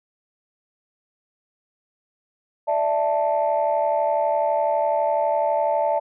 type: chord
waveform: sine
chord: D suspended second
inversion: none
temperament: equal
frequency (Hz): 587.3 / 659.3 / 880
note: D5 / E5 / A5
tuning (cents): 0 / 0 / 0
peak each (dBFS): -22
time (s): 2.67-6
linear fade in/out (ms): 20
effects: tanh soft clip ceiling -11 dBFS